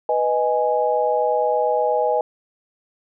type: chord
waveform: sine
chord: G# minor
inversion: first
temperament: equal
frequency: 493.9 / 622.3 / 830.6 Hz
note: B4 / D#5 / G#5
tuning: 0 / 0 / 0 cents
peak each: -21 dBFS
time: 0.09-2.21 s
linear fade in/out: 2 ms
effects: none